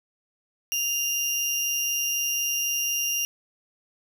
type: tone pair together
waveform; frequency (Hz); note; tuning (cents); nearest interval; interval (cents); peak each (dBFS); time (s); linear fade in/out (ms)
35% pulse; 2794 / 5732; F7 / F8; 0 / +44; octave; 1244; -25; 0.72-3.25; 0
effects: none